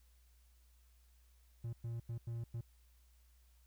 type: tone bursts at uneven times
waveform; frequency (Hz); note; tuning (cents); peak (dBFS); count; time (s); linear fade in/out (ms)
triangle; 116.54; A#2; 0; -37; 5; 1.64-1.73 / 1.84-2 / 2.09-2.18 / 2.27-2.44 / 2.54-2.61; 5
effects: added 60 Hz sine -64 dBFS peak until 3.66 s + white hiss -75 dBFS RMS until 3.66 s